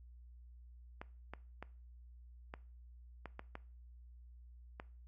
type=clicks; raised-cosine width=0.5 ms; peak=-30 dBFS; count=8; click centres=1.015 / 1.336 / 1.626 / 2.539 / 3.257 / 3.394 / 3.554 / 4.799 s; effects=noise-tail reverb RT60 0.4 s tail -20 dB re dry + added 60 Hz sine -54 dBFS peak until 5.07 s